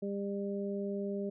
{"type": "harmonic tone", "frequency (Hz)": 200, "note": "G3", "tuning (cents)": 35, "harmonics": [1, 2, 3], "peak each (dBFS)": [-36, -37, -42], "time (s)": [0.02, 1.3], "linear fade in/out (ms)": 10, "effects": []}